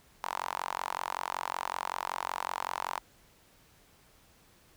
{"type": "tone with high-pass filter", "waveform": "sawtooth", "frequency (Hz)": 45.31, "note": "F#1", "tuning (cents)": -36, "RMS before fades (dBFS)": -36, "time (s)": [0.23, 2.99], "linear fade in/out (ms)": 0, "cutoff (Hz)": 940, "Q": 4.6, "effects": ["pink hiss -62 dBFS RMS until 4.76 s"]}